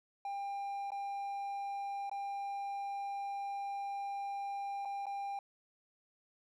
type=tone with dropouts; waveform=triangle; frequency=798 Hz; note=G5; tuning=31 cents sharp; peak=-35 dBFS; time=0.25-5.39 s; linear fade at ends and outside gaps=2 ms; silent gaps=0.905-0.918 / 2.096-2.114 / 4.851-4.855 / 5.057-5.066 s; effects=none